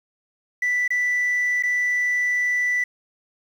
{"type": "tone with dropouts", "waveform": "sine", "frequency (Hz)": 1975.5, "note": "B6", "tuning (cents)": 0, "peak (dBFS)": -17, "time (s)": [0.62, 2.84], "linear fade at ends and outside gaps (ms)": 5, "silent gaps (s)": [[0.879, 0.904], [1.626, 1.634]], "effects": ["tanh soft clip ceiling -17 dBFS", "8-bit"]}